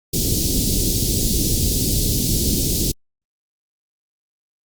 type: band-stop noise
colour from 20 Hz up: pink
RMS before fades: -19 dBFS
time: 0.13-2.92 s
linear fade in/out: 10 ms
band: 370 to 4200 Hz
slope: 24 dB/octave
effects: Opus 48 kbps